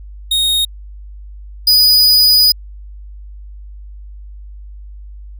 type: tone pair in turn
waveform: 45% pulse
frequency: 3729 / 4955 Hz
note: A#7 / D#8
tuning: 0 / -8 cents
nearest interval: perfect fourth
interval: 492 cents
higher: second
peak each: -12 / -6 dBFS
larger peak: second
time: 0.31-0.65 / 1.67-2.52 s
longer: second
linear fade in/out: 5 ms
effects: added 50 Hz sine -30 dBFS peak until 5.39 s

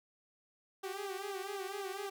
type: tone with flanger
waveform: sawtooth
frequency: 392 Hz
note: G4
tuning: in tune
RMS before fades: -41 dBFS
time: 0.83-2.1 s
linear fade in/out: 10 ms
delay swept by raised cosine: 0.41 to 5.61 ms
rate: 4 Hz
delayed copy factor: -1
effects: none

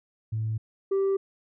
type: tone pair in turn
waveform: sine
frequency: 110 / 390.2 Hz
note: A2 / G4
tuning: 0 / -8 cents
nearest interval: octave + minor seventh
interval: 2192 cents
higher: second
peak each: -25 / -19 dBFS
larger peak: second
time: 0.32-0.58 / 0.91-1.17 s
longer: neither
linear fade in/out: 10 ms
effects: tanh soft clip ceiling -21 dBFS

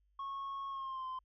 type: tone with pitch glide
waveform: sine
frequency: 1097 to 1035.4 Hz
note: C#6 to C6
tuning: -18 to -18 cents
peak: -36 dBFS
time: 0.19-1.19 s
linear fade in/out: 5 ms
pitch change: -100 cents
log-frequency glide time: 0.69-1.07 s
effects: tanh soft clip ceiling -38 dBFS + added 50 Hz sine -70 dBFS peak until 1.24 s

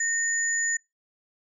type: tone pair together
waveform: sine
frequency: 1840 / 6952 Hz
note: A#6 / A8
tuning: -23 / -22 cents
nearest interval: octave + major seventh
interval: 2301 cents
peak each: -26 dBFS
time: 0-0.77 s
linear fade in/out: 5 ms
effects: noise-tail reverb RT60 0.2 s tail -25 dB re dry

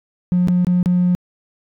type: tone with dropouts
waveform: triangle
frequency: 178.8 Hz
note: F3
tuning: 41 cents sharp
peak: -9 dBFS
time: 0.32-1.15 s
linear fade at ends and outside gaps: 0 ms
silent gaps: 0.474-0.484 / 0.647-0.669 / 0.829-0.859 s
effects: tanh soft clip ceiling -9 dBFS

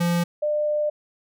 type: tone pair in turn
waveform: square / sine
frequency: 172.5 / 598.9 Hz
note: F3 / D5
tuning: -21 / +34 cents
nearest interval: octave + minor seventh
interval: 2155 cents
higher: second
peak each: -20 dBFS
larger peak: neither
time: 0-0.24 / 0.42-0.9 s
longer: second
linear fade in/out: 10 ms
effects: none

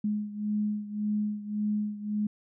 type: beating tone pair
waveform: sine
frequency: 209.3 / 211.1 Hz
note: G#3 / G#3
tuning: +14 / +29 cents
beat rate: 1.8 Hz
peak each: -29 / -33 dBFS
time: 0.04-2.27 s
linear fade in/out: 5 ms
effects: none

